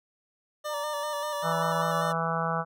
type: tone with vibrato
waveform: 25% pulse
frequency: 590 Hz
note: D5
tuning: 8 cents sharp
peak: -27 dBFS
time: 0.64-2.13 s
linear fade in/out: 20 ms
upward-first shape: square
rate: 5.1 Hz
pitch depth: 29 cents each way
type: tone with pitch glide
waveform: sine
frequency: 932.3 to 962.4 Hz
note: A#5 to B5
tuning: 0 to -45 cents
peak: -35 dBFS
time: 0.68-1.87 s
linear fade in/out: 50 ms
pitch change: +55 cents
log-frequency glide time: 0.97-1.65 s
type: harmonic tone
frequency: 164.81 Hz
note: E3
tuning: in tune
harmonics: 1 / 3 / 4 / 5 / 6 / 7 / 8 / 9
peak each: -32 / -36 / -34 / -34 / -37 / -33 / -33 / -37 dBFS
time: 1.42-2.65 s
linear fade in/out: 50 ms
effects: none